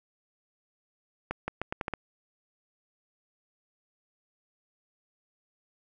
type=accelerating click train; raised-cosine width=0.5 ms; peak=-16 dBFS; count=7; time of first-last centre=1.31-1.937 s; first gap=170 ms; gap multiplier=0.8; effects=none